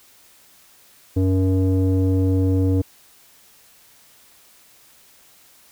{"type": "tone with low-pass filter", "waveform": "square", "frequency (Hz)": 94, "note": "F#2", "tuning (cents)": 28, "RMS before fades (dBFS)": -18, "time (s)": [1.16, 2.82], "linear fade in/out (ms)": 10, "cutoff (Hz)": 380, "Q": 5.5, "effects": ["white hiss -52 dBFS RMS until 5.71 s"]}